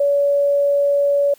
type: tone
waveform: sine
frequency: 568 Hz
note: C#5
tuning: 42 cents sharp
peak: -13 dBFS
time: 0-1.34 s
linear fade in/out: 5 ms
effects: white hiss -52 dBFS RMS until 1.38 s